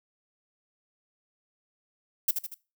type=noise with echo; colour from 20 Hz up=violet; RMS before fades=-23 dBFS; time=2.28-2.31 s; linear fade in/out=5 ms; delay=78 ms; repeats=3; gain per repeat=-6 dB; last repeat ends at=2.544 s; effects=noise-tail reverb RT60 0.3 s tail -20 dB re dry